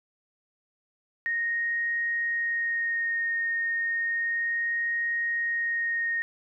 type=tone with vibrato; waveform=sine; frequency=1858 Hz; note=A#6; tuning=6 cents flat; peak=-25 dBFS; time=1.26-6.22 s; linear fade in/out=0 ms; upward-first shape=sine; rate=0.32 Hz; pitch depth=10 cents each way; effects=none